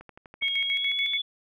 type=click train; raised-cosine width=0.5 ms; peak=-30 dBFS; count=6; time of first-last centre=0.01-0.423 s; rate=12.1 Hz
type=tone with tremolo; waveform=sine; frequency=2217 Hz; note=C#7; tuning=in tune; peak=-25 dBFS; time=0.41-1.18 s; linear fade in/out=20 ms; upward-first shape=square; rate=6.9 Hz; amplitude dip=75%
type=tone with pitch glide; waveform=sine; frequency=3269 to 3441 Hz; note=G#7 to A7; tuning=-28 to -39 cents; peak=-26 dBFS; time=0.42-1.22 s; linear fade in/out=10 ms; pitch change=+89 cents; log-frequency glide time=0.62-1.07 s
effects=none